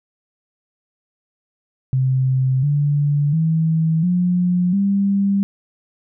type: tone with pitch steps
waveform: sine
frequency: 130.81 / 145.14 / 161.05 / 178.69 / 198.27 Hz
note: C3 / D3 / E3 / F3 / G3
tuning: 0 / -20 / -40 / +40 / +20 cents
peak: -14 dBFS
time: 1.93-5.43 s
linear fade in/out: 0 ms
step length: 700 ms
effects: none